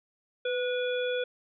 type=harmonic tone with a mistuned harmonic; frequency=487.6 Hz; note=B4; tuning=22 cents flat; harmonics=1 / 3 / 5 / 7; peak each=-28 / -36 / -41 / -38 dBFS; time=0.45-1.24 s; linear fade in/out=5 ms; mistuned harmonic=1; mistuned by=+39 cents; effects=none